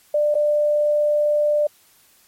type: tone with dropouts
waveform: sine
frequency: 594 Hz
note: D5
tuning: 20 cents sharp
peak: -15 dBFS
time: 0.14-1.67 s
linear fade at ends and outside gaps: 5 ms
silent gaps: 0.344-0.351 s
effects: white hiss -55 dBFS RMS until 2.27 s + MP3 64 kbps